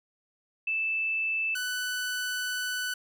sine / sawtooth tone pair in turn, 2637 / 1493.7 Hz, E7 / F#6, 0 / +16 cents, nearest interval minor seventh, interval 984 cents, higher first, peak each -26 dBFS, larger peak neither, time 0.67-1.55 / 1.55-2.94 s, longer second, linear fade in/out 5 ms, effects none

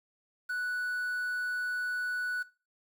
triangle tone with quantisation, 1480 Hz, F#6, in tune, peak -29 dBFS, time 0.49-2.43 s, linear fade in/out 10 ms, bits 9, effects noise-tail reverb RT60 0.3 s tail -18 dB re dry

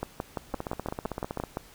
two click trains, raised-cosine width 1 ms, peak -18 / -16 dBFS, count 15 / 10, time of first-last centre 0.54-1.437 / 0.03-1.571 s, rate 15.6 / 5.84 Hz, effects pink hiss -53 dBFS RMS until 1.74 s

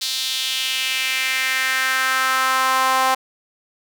sawtooth tone with high-pass filter sweep, 261.6 Hz, C4, in tune, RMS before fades -20 dBFS, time 0.01-3.15 s, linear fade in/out 10 ms, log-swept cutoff 4100 to 880 Hz, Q 2.8, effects none

